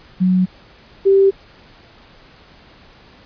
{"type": "tone pair in turn", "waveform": "sine", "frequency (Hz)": [184.3, 390.5], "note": ["F#3", "G4"], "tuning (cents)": [-7, -7], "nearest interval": "octave + minor second", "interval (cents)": 1300, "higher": "second", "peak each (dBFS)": [-11, -8], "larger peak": "second", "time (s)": [[0.2, 0.46], [1.05, 1.31]], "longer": "neither", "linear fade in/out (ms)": 20, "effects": ["pink hiss -46 dBFS RMS until 3.25 s", "resampled to 11025 Hz"]}